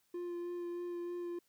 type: tone with vibrato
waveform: triangle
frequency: 349.2 Hz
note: F4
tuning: in tune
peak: -36 dBFS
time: 0.14-1.39 s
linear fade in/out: 5 ms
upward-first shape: sine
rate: 3.2 Hz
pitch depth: 13 cents each way
effects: white hiss -75 dBFS RMS until 1.48 s